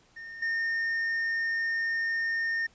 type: tone with level steps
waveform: triangle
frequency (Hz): 1826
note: A#6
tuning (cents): -36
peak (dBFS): -38 / -25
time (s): 0.16-2.67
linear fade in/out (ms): 10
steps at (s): 0.42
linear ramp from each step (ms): 5
effects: pink hiss -62 dBFS RMS until 2.74 s + resampled to 16000 Hz